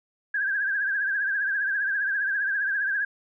sine tone with vibrato, 1615 Hz, G#6, 49 cents flat, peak -23 dBFS, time 0.34-3.05 s, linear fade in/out 5 ms, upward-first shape triangle, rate 15 Hz, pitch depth 96 cents each way, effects none

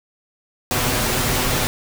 pink noise with comb filter, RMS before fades -20 dBFS, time 0.71-1.67 s, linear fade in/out 0 ms, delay 8 ms, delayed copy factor +0.5, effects none

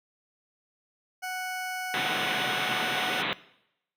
20% pulse tone, 740 Hz, F#5, in tune, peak -27 dBFS, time 1.22-3.23 s, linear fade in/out 20 ms
white band-pass noise, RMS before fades -30 dBFS, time 1.94-3.33 s, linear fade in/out 0 ms, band 120 to 3800 Hz, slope 96 dB/octave
effects noise-tail reverb RT60 0.8 s tail -19 dB re dry

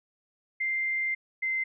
sine tone pair in turn, 2093 / 2075 Hz, C7 / C7, 0 / -15 cents, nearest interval unison, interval 15 cents, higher first, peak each -26 dBFS, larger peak neither, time 0.6-1.15 / 1.42-1.64 s, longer first, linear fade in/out 10 ms, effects none

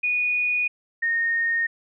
sine tone pair in turn, 2464 / 1845.9 Hz, D#7 / A#6, -17 / -18 cents, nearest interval perfect fourth, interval 501 cents, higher first, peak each -20 dBFS, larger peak neither, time 0.03-0.68 / 1.02-1.67 s, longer neither, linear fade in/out 10 ms, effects none

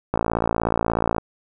click train, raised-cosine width 1 ms, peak -6 dBFS, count 60, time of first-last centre 0.14-1.182 s, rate 56.6 Hz, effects none

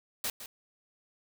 white noise with echo, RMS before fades -33 dBFS, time 0.24-0.3 s, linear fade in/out 2 ms, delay 160 ms, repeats 1, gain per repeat -11 dB, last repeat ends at 0.46 s, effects none

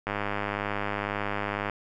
click train, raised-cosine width 0.5 ms, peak -14 dBFS, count 167, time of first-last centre 0.07-1.697 s, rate 102 Hz, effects none

